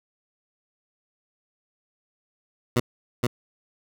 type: tone with echo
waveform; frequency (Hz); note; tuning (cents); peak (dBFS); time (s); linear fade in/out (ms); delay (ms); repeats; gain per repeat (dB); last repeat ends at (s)
15% pulse; 121.4; B2; -29; -12; 2.76-2.8; 5; 470; 1; -2; 3.27
effects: none